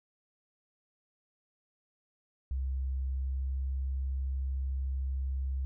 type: tone with pitch glide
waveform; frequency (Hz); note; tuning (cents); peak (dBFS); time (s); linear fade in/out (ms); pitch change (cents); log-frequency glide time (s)
sine; 66 to 66.57; C2 to C2; +16 to +31; -30; 2.51-5.65; 0; +15; 3.08-3.67
effects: none